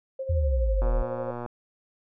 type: tone with tremolo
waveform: sine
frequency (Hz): 531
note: C5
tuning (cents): +25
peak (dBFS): -28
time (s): 0.19-1.31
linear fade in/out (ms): 5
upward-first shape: sine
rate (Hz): 12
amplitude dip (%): 60
type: exponential sweep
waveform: sine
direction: down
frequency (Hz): 86 to 37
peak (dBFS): -21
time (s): 0.29-1.03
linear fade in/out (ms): 10
type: click train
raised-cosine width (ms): 1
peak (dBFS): -21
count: 78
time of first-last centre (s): 0.82-1.462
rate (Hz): 120
effects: none